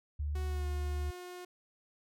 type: tone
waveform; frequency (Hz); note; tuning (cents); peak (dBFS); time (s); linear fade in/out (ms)
sine; 73.42; D2; 0; -32; 0.19-1.11; 10
type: tone with pitch glide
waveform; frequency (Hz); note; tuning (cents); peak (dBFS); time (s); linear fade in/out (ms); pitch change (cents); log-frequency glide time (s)
sawtooth; 370 to 359.3; F#4 to F4; 0 to +49; -40; 0.35-1.45; 5; -51; 0.46-0.67
effects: none